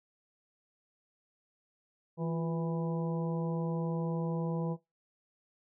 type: harmonic tone with a mistuned harmonic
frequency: 164.8 Hz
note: E3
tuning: in tune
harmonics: 1 / 2 / 3 / 4 / 5 / 6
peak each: -32 / -41 / -38 / -46 / -47 / -47 dBFS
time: 2.17-4.77 s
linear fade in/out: 50 ms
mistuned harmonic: 2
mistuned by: +85 cents
effects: noise-tail reverb RT60 0.2 s tail -18 dB re dry